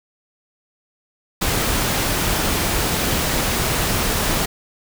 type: noise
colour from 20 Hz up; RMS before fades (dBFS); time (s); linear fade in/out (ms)
pink; -20; 1.41-4.46; 10
effects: none